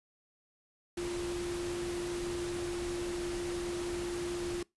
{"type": "tone in noise", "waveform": "sine", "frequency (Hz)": 349.2, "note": "F4", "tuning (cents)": 0, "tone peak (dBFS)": -34, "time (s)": [0.97, 4.63], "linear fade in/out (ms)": 5, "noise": "pink", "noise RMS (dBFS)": -42, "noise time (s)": [0.97, 4.63], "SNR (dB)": 5, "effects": ["noise-tail reverb RT60 0.2 s tail -24 dB re dry", "resampled to 24000 Hz"]}